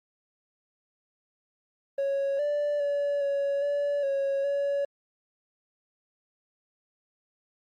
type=tone with pitch steps; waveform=triangle; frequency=553 / 585 / 572 / 561 / 574 / 551 / 564 Hz; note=C#5 / D5 / D5 / C#5 / D5 / C#5 / C#5; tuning=-4 / -7 / -46 / +21 / -40 / -11 / +30 cents; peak=-22 dBFS; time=1.98-4.85 s; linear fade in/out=5 ms; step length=410 ms; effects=tanh soft clip ceiling -19 dBFS + Opus 32 kbps